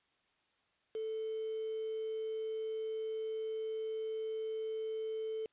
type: tone with quantisation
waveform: sine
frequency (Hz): 440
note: A4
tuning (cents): 0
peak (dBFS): -36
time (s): 0.95-5.46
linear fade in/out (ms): 2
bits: 8
effects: white hiss -75 dBFS RMS until 5.52 s + resampled to 8000 Hz